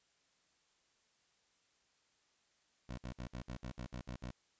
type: tone bursts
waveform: 15% pulse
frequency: 61.74 Hz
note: B1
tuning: in tune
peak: -36 dBFS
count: 10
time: 2.89-4.308 s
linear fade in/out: 5 ms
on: 86 ms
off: 62 ms
effects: white hiss -75 dBFS RMS until 4.59 s + resampled to 16000 Hz